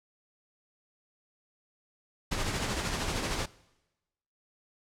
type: noise with tremolo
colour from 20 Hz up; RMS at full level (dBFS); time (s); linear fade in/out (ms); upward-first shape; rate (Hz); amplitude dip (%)
pink; -30; 2.31-3.46; 10; sine; 13; 40
effects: noise-tail reverb RT60 1.0 s tail -21 dB re dry + low-pass 8000 Hz 12 dB/octave